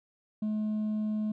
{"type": "tone with hard clipping", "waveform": "triangle", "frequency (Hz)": 213.9, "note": "A3", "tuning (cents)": -49, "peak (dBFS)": -27, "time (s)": [0.42, 1.32], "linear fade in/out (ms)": 5, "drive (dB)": 1, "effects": []}